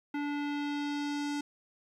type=tone with low-pass filter sweep; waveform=square; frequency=290 Hz; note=D4; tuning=22 cents flat; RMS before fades=-34 dBFS; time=0.14-1.41 s; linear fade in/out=5 ms; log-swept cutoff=2200 to 7100 Hz; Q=1.3; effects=11-bit